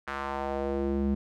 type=tone with band-pass filter sweep; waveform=square; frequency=69.1 Hz; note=C#2; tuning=5 cents flat; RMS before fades=-30 dBFS; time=0.07-1.15 s; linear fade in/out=10 ms; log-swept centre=1500 to 210 Hz; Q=1.9; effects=none